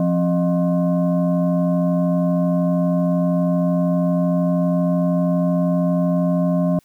sine tone with frequency modulation, 174.61 Hz, F3, in tune, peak -15 dBFS, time 0-6.79 s, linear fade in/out 2 ms, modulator 442 Hz, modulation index 0.9, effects white hiss -59 dBFS RMS until 6.84 s

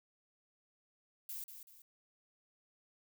violet noise with echo, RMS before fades -44 dBFS, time 1.29-1.44 s, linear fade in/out 2 ms, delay 190 ms, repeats 2, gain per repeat -8 dB, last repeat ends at 1.82 s, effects none

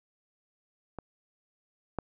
clicks, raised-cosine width 1 ms, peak -24 / -17 dBFS, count 2, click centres 0.987 / 1.987 s, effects none

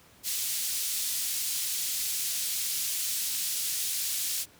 white band-pass noise, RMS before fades -31 dBFS, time 0.23-4.46 s, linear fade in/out 50 ms, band 3500 to 14000 Hz, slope 12 dB/octave, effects pink hiss -57 dBFS RMS until 4.59 s + high-pass 60 Hz 12 dB/octave

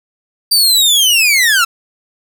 sawtooth linear sweep, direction down, 4700 to 1303 Hz, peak -5 dBFS, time 0.51-1.65 s, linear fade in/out 10 ms, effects none

